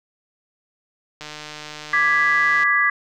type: click train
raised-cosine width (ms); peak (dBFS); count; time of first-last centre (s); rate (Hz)
0.2; -17; 216; 1.21-2.634; 151
type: chord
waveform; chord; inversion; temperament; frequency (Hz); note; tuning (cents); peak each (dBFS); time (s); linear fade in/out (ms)
sine; G# diminished; second; equal; 1174.7 / 1661.2 / 1975.5; D6 / G#6 / B6; 0 / 0 / 0; -21 / -19 / -18; 1.93-2.9; 5
effects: none